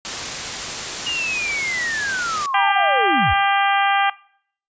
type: noise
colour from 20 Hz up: white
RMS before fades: -26 dBFS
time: 0.05-2.46 s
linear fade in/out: 0 ms
type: linear sweep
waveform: sine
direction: down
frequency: 2876 to 50 Hz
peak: -21 dBFS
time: 1.06-3.34 s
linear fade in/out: 10 ms
type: harmonic tone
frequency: 397.4 Hz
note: G4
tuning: 24 cents sharp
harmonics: 2 / 3 / 4 / 5 / 6 / 7 / 8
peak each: -17 / -21 / -23 / -25 / -27 / -28 / -29 dBFS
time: 2.54-4.1 s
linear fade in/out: 5 ms
effects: noise-tail reverb RT60 0.6 s tail -22 dB re dry + resampled to 16000 Hz